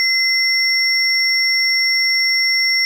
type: tone pair together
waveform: sine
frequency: 2055 / 5478 Hz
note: C7 / F8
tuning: -32 / -34 cents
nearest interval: octave + perfect fourth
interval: 1698 cents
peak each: -15 dBFS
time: 0-2.85 s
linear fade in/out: 0 ms
effects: tanh soft clip ceiling -7 dBFS + 7-bit